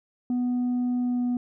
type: tone with pitch glide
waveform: sine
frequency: 246.9 to 245.3 Hz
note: B3 to B3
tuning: 0 to -12 cents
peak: -20 dBFS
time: 0.3-1.37 s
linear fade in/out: 2 ms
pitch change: -12 cents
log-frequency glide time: 0.99-1.25 s
effects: tanh soft clip ceiling -22 dBFS